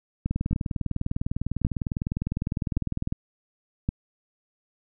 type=two click trains; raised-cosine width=5 ms; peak=-12 / -14 dBFS; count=4 / 58; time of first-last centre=0.53-3.889 / 0.26-3.124 s; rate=0.893 / 19.9 Hz; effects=none